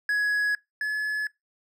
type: tone pair in turn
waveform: triangle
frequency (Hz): 1676 / 1709.2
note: G#6 / G#6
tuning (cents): +15 / +49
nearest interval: unison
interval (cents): 34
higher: second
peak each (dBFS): -20 / -23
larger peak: first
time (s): 0.09-0.55 / 0.81-1.27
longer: neither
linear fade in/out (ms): 2
effects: noise-tail reverb RT60 0.2 s tail -24 dB re dry